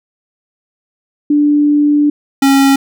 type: tone pair in turn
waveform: sine / square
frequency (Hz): 293.7 / 273.8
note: D4 / C#4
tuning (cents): 0 / -21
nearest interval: minor second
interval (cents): 121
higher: first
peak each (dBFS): -7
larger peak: neither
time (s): 1.3-2.1 / 2.42-2.76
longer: first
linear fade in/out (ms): 5
effects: none